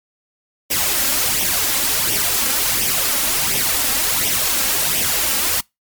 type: noise with flanger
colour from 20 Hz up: white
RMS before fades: -18 dBFS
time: 0.7-5.61 s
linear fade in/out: 10 ms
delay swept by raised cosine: 0.34 to 3.74 ms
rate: 1.4 Hz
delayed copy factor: +0.6
effects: noise-tail reverb RT60 0.2 s tail -26 dB re dry + MP3 96 kbps